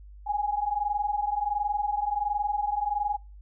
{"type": "tone pair together", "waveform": "sine", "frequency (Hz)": [812, 833.4], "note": ["G#5", "G#5"], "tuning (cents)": [-39, 6], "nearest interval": "unison", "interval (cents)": 45, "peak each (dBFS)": [-29, -27], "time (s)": [0.26, 3.17], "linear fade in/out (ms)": 20, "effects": ["noise-tail reverb RT60 0.3 s tail -25 dB re dry", "added 50 Hz sine -44 dBFS peak until 3.41 s"]}